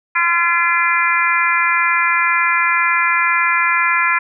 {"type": "harmonic tone", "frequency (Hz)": 342, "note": "F4", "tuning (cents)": -36, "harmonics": [3, 4, 5, 6, 7], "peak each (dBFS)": [-19, -19, -19, -19, -19], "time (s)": [0.15, 4.19], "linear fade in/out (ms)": 10, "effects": []}